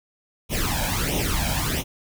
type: noise with flanger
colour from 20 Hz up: pink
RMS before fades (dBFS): -24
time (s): 0.49-1.84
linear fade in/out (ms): 50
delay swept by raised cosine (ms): 0.32 to 1.29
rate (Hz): 1.5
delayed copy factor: +0.75
effects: none

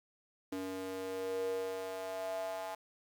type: tone with high-pass filter sweep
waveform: square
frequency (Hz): 94.3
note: F#2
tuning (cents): +33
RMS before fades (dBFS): -39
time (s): 0.52-2.75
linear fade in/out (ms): 5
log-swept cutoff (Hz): 330 to 760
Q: 7
effects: 10-bit

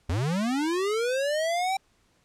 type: linear sweep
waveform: square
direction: up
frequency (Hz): 75.4 to 784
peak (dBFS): -25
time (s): 0.09-1.77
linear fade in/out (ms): 5
effects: pink hiss -66 dBFS RMS until 2.24 s + low-pass 9000 Hz 12 dB/octave

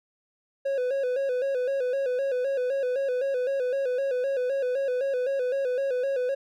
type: tone with vibrato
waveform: triangle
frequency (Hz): 523.3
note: C5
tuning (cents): 0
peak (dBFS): -22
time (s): 0.65-6.35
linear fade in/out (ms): 10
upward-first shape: square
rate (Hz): 3.9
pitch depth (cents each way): 82
effects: none

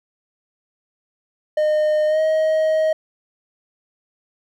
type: tone with pitch glide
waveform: triangle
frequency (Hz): 611 to 629.6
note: D#5 to D#5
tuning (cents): -32 to +20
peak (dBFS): -13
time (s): 1.57-2.93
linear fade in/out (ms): 5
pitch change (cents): +52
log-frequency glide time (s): 2.07-2.2
effects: none

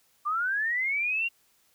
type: linear sweep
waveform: sine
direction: up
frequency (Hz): 1162 to 2794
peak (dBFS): -25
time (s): 0.25-1.29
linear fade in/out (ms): 20
effects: white hiss -66 dBFS RMS until 1.74 s

